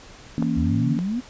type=chord; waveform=sine; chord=A# diminished; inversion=second; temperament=equal; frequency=164.81 / 233.1 / 277.2 Hz; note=E3 / A#3 / C#4; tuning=0 / 0 / 0 cents; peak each=-25 / -23 / -26 dBFS; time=0.38-0.99 s; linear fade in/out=0 ms
type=click; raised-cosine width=1 ms; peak=-16 dBFS; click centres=0.425 s
type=exponential sweep; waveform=sine; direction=up; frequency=72.1 to 261.6 Hz; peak=-22 dBFS; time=0.56-1.21 s; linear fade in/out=20 ms
effects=pink hiss -45 dBFS RMS until 1.29 s + resampled to 16000 Hz